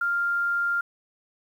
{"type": "tone", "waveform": "sine", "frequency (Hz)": 1396.9, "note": "F6", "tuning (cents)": 0, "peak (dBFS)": -22, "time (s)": [0.01, 0.81], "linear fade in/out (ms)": 5, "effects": ["9-bit"]}